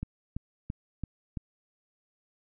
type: click train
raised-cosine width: 5 ms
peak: -21 dBFS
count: 5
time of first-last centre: 0.03-1.372 s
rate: 2.98 Hz
effects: none